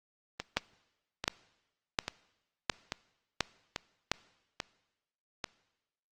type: two click trains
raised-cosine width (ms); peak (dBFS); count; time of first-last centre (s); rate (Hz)
0.2; -16 / -9; 7 / 6; 0.4-5.442 / 0.57-4.116; 1.19 / 1.41
effects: noise-tail reverb RT60 1.0 s tail -21 dB re dry + Opus 24 kbps